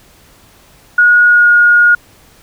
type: tone with pitch glide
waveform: sine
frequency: 1448 to 1434.7 Hz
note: F#6 to F6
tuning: -38 to +46 cents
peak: -4 dBFS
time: 0.98-1.95 s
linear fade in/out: 5 ms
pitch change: -16 cents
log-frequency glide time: 1.26-1.49 s
effects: pink hiss -45 dBFS RMS until 2.42 s